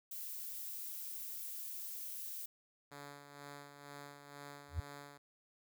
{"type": "noise", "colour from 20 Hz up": "violet", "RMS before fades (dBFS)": -45, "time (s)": [0.11, 2.46], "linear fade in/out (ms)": 5}
{"type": "tone with tremolo", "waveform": "5% pulse", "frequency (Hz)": 143.2, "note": "D3", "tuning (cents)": -43, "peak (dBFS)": -37, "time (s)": [2.91, 5.18], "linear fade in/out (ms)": 10, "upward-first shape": "sine", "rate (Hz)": 2.1, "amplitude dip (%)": 55}
{"type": "tone with exponential growth", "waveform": "sine", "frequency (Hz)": 82.41, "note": "E2", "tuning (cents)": 0, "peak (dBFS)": -30, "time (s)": [4.68, 4.8], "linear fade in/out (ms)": 5, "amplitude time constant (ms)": 25}
{"effects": []}